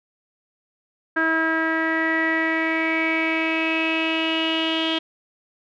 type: tone with low-pass filter sweep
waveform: sawtooth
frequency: 322.9 Hz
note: E4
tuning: 36 cents flat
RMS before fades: -22 dBFS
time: 1.16-4.99 s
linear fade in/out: 10 ms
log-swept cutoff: 1600 to 3200 Hz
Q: 8.6
effects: none